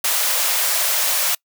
white high-pass noise, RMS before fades -19 dBFS, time 0.04-1.35 s, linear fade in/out 5 ms, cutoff 500 Hz, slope 48 dB/octave, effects noise-tail reverb RT60 0.1 s tail -26 dB re dry

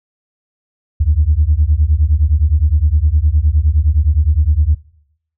sine beating tone pair, 71.1 / 80.8 Hz, C#2 / E2, +45 / -34 cents, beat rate 9.7 Hz, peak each -12 dBFS, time 1-4.75 s, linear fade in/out 10 ms, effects noise-tail reverb RT60 0.7 s tail -20 dB re dry + tanh soft clip ceiling -2 dBFS

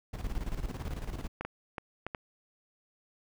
brown noise with tremolo, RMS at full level -34 dBFS, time 0.13-1.28 s, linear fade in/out 10 ms, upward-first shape square, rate 18 Hz, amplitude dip 65%
clicks, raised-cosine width 0.5 ms, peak -21 dBFS, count 5, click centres 1.41 / 1.45 / 1.782 / 2.066 / 2.148 s
effects none

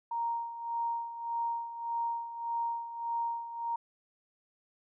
sine tone with tremolo, 932.3 Hz, A#5, in tune, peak -29 dBFS, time 0.11-3.76 s, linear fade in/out 5 ms, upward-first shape sine, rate 1.7 Hz, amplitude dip 70%, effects none

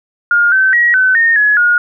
sine tone with pitch steps, 1418 / 1538 / 1906 / 1517 / 1839 / 1690 / 1436 Hz, F6 / G6 / A#6 / F#6 / A#6 / G#6 / F6, +26 / -33 / +38 / +43 / -24 / +30 / +48 cents, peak -7 dBFS, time 0.31-1.78 s, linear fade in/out 2 ms, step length 210 ms, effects none

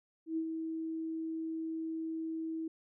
sine tone with ADSR envelope, 322.9 Hz, E4, 36 cents flat, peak -30 dBFS, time 0.26-2.68 s, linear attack 110 ms, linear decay 75 ms, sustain -5 dB, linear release 5 ms, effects none

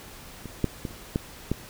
clicks, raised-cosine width 3 ms, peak -24 / -9 / -17 / -30 / -11 / -11 dBFS, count 6, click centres 0.457 / 0.643 / 0.852 / 0.909 / 1.159 / 1.516 s, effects pink hiss -45 dBFS RMS until 1.69 s

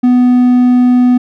triangle tone, 248.1 Hz, B3, 8 cents sharp, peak -3 dBFS, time 0.03-1.18 s, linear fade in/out 10 ms, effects none

